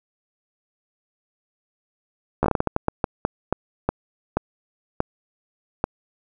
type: slowing click train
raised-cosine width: 1 ms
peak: -5 dBFS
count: 17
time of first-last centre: 2.43-5.841 s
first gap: 13 ms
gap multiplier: 1.32
effects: none